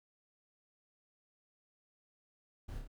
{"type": "noise with echo", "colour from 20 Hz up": "brown", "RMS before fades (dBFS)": -44, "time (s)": [2.68, 2.79], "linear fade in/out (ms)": 10, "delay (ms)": 29, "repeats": 3, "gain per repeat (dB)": -3, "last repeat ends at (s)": 2.877, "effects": []}